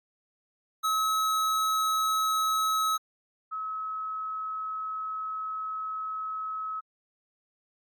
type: tone pair in turn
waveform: square / sine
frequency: 1286 / 1286 Hz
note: E6 / E6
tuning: -43 / -43 cents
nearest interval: unison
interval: 0 cents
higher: neither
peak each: -25 / -31 dBFS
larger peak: first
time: 0.83-2.98 / 3.51-6.81 s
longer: second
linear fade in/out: 20 ms
effects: AAC 64 kbps